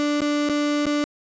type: tone with dropouts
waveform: 35% pulse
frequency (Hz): 293.7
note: D4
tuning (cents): 0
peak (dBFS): -18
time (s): 0-1.04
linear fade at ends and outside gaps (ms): 0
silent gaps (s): 0.206-0.218 / 0.489-0.497 / 0.856-0.866
effects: resampled to 16000 Hz